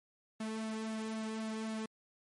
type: tone with flanger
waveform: sawtooth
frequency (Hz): 220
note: A3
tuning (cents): 0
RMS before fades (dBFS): -39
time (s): 0.4-1.86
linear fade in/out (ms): 5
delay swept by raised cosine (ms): 2 to 3.2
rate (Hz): 3.8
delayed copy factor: -0.65
effects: MP3 48 kbps